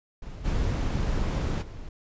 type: noise with level steps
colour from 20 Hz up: brown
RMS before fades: -39 / -26 / -40 dBFS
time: 0.22-1.89 s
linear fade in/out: 5 ms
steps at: 0.44 / 1.61 s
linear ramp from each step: 20 ms
effects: resampled to 16000 Hz